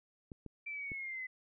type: clicks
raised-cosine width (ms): 3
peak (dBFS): -33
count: 3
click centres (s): 0.318 / 0.463 / 0.918
type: linear sweep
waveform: sine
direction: down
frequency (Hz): 2349 to 2011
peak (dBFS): -39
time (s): 0.66-1.27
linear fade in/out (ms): 10
effects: none